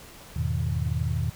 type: chord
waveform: sine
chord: E major seventh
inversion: none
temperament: equal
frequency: 82.41 / 103.83 / 123.47 / 155.56 Hz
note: E2 / G#2 / B2 / D#3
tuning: 0 / 0 / 0 / 0 cents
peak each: -28 / -31 / -29 / -31 dBFS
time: 0.36-1.3 s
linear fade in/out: 5 ms
effects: pink hiss -47 dBFS RMS until 1.35 s